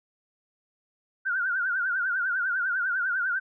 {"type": "tone with vibrato", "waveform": "sine", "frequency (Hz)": 1480, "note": "F#6", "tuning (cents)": 0, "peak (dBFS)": -24, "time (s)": [1.25, 3.4], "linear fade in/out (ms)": 20, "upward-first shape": "triangle", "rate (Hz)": 10, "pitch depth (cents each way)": 130, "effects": []}